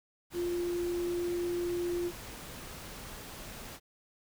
sine tone in noise, 349.2 Hz, F4, in tune, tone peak -30 dBFS, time 0.33-2.12 s, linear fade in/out 50 ms, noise pink, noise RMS -45 dBFS, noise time 0.3-3.8 s, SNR +12 dB, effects none

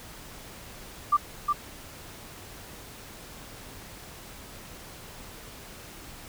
sine tone with echo, 1181 Hz, D6, 9 cents sharp, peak -17 dBFS, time 1.12-1.17 s, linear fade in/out 10 ms, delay 360 ms, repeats 1, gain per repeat -4 dB, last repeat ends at 1.53 s, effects pink hiss -45 dBFS RMS until 6.28 s

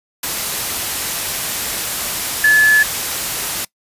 sine tone in noise, 1722 Hz, A6, 38 cents flat, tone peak -7 dBFS, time 2.44-2.83 s, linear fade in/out 5 ms, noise white, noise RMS -21 dBFS, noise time 0.23-3.65 s, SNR +11 dB, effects noise-tail reverb RT60 0.1 s tail -22 dB re dry + resampled to 32000 Hz

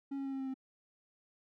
triangle tone with pitch steps, 276.1 / 273.6 / 271 / 268.6 / 266.1 / 263.6 Hz, C#4 / C#4 / C#4 / C4 / C4 / C4, -7 / -23 / -39 / +46 / +29 / +13 cents, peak -34 dBFS, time 0.11-0.542 s, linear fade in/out 10 ms, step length 72 ms, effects none

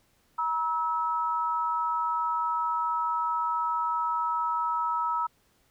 sine tone pair together, 954 / 1298.6 Hz, A#5 / E6, +40 / -26 cents, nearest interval perfect fourth, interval 534 cents, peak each -28 dBFS, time 0.38-5.27 s, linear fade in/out 10 ms, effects pink hiss -67 dBFS RMS until 5.7 s

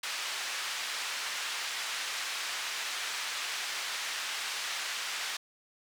pink band-pass noise, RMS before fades -36 dBFS, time 0.03-5.37 s, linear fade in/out 5 ms, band 1500 to 6400 Hz, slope 12 dB/octave, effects none

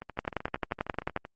two click trains, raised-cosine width 0.5 ms, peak -13 / -24 dBFS, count 12 / 17, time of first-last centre 0.19-1.163 / 0.02-1.251 s, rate 11.3 / 13 Hz, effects Opus 32 kbps

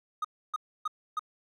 triangle tone bursts, 1244.5 Hz, D#6, in tune, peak -26 dBFS, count 4, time 0.22-1.194 s, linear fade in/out 5 ms, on 26 ms, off 290 ms, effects none

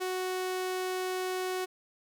sawtooth tone, 370 Hz, F#4, in tune, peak -27 dBFS, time 0-1.66 s, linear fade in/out 20 ms, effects none

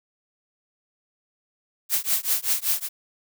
blue noise with tremolo, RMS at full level -20 dBFS, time 1.89-2.89 s, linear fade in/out 50 ms, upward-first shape triangle, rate 5.2 Hz, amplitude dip 100%, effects none

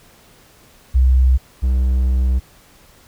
sine / triangle tone pair in turn, 64.3 / 63.75 Hz, C2 / C2, -30 / -44 cents, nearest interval unison, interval 14 cents, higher first, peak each -9 / -11 dBFS, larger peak first, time 0.94-1.38 / 1.62-2.4 s, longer second, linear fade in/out 20 ms, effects pink hiss -49 dBFS RMS until 3.07 s

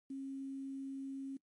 sine tone with quantisation, 270.8 Hz, C#4, 40 cents flat, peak -40 dBFS, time 0.1-1.37 s, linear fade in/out 5 ms, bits 11, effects noise-tail reverb RT60 0.1 s tail -20 dB re dry + MP3 48 kbps

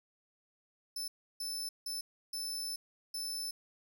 sawtooth tone bursts at uneven times, 5274 Hz, E8, in tune, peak -34 dBFS, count 5, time 0.96-1.08 / 1.4-1.69 / 1.86-2.01 / 2.33-2.76 / 3.14-3.51 s, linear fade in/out 5 ms, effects none

